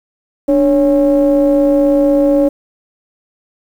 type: ring-modulated tone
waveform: triangle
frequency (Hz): 132.3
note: C3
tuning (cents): +20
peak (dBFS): -3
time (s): 0.48-2.49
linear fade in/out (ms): 10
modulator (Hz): 425
effects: 7-bit